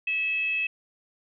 sine tone with frequency modulation, 2594 Hz, E7, 28 cents flat, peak -24 dBFS, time 0.07-0.67 s, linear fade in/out 5 ms, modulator 638 Hz, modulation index 0.24, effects none

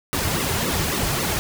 pink noise with flanger, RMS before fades -23 dBFS, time 0.13-1.39 s, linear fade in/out 0 ms, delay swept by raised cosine 1.2 to 4.1 ms, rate 3.7 Hz, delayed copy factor -0.8, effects none

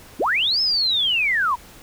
sine linear two-way sweep, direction up then down, 164.4 to 5274 to 913 Hz, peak -17 dBFS, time 0.19-1.56 s, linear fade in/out 20 ms, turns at 0.61 s, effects pink hiss -45 dBFS RMS until 1.82 s

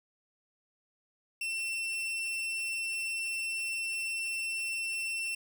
40% pulse tone, 2697 Hz, E7, 39 cents sharp, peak -31 dBFS, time 1.41-5.35 s, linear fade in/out 5 ms, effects none

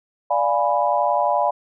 sine chord, D diminished seventh, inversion none, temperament equal, 587.3 / 698.5 / 830.6 / 987.8 Hz, D5 / F5 / Ab5 / Cb6, 0 / 0 / 0 / 0 cents, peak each -22 dBFS, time 0.3-1.51 s, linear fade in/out 10 ms, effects none

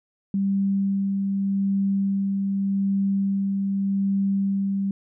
sine tone with tremolo, 196.5 Hz, G3, 4 cents sharp, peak -19 dBFS, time 0.34-4.91 s, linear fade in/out 2 ms, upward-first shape sine, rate 0.84 Hz, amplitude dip 25%, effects none

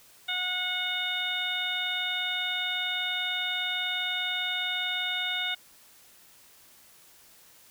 harmonic tone, 729 Hz, F#5, 26 cents flat, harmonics 1 / 2 / 3 / 4 / 5, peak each -40 / -35 / -34 / -35 / -31 dBFS, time 0.28-5.55 s, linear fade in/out 10 ms, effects white hiss -56 dBFS RMS until 7.7 s

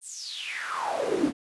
brown noise with high-pass filter sweep, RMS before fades -30 dBFS, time 0.01-1.33 s, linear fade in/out 50 ms, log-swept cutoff 9300 to 230 Hz, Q 7.5, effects resampled to 24000 Hz

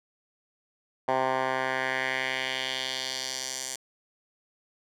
10% pulse tone with band-pass filter sweep, 130.81 Hz, C3, in tune, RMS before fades -30 dBFS, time 1.08-3.76 s, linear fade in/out 5 ms, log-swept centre 890 to 7300 Hz, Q 1.9, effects none

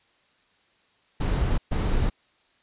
brown noise bursts at uneven times, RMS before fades -23 dBFS, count 2, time 1.2-1.58 / 1.71-2.1 s, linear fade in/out 10 ms, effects white hiss -64 dBFS RMS until 2.62 s + resampled to 8000 Hz

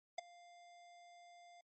square tone with ADSR envelope, 698.5 Hz, F5, in tune, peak -36 dBFS, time 0.18-1.61 s, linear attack 6 ms, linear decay 12 ms, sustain -23 dB, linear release 4 ms, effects MP3 32 kbps

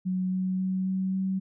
sine tone with pitch steps, 185 / 186.29 / 187.58 / 188.89 / 190.2 Hz, F#3 / F#3 / F#3 / F#3 / F#3, 0 / +12 / +24 / +36 / +48 cents, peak -25 dBFS, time 0.05-1.4 s, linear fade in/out 20 ms, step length 270 ms, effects none

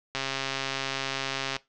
click train, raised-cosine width 0.2 ms, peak -12 dBFS, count 192, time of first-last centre 0.15-1.565 s, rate 135 Hz, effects noise-tail reverb RT60 0.2 s tail -19 dB re dry + low-pass 6000 Hz 12 dB/octave

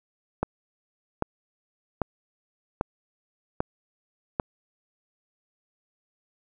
click train, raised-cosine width 1 ms, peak -10 dBFS, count 6, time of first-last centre 0.43-4.398 s, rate 1.26 Hz, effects none

